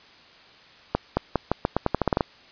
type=accelerating click train; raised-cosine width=1 ms; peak=-6 dBFS; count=13; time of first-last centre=0.95-2.208 s; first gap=220 ms; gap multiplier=0.85; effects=white hiss -51 dBFS RMS until 2.51 s + resampled to 11025 Hz